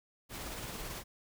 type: noise with tremolo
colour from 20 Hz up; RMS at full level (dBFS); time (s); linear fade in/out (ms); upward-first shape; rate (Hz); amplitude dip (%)
pink; -41; 0.29-1.04; 50; sine; 18; 25
effects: none